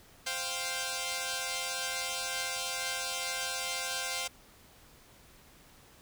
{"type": "chord", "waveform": "5% pulse", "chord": "C suspended fourth", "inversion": "none", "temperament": "equal", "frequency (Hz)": [523.3, 698.5, 784], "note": ["C5", "F5", "G5"], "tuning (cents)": [0, 0, 0], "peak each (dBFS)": -26, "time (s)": [0.26, 4.28], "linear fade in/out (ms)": 10, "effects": ["pink hiss -58 dBFS RMS until 6.01 s"]}